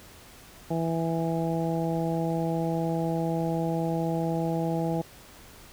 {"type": "harmonic tone", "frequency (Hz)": 164.81, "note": "E3", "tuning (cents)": 0, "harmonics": [1, 2, 3, 4, 5], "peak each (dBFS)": [-28, -31, -33, -34, -35], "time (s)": [0.7, 5.02], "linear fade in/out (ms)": 10, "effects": ["pink hiss -50 dBFS RMS until 5.72 s"]}